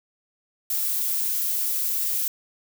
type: noise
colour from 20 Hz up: violet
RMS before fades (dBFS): -25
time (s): 0.7-2.28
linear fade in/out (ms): 2
effects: none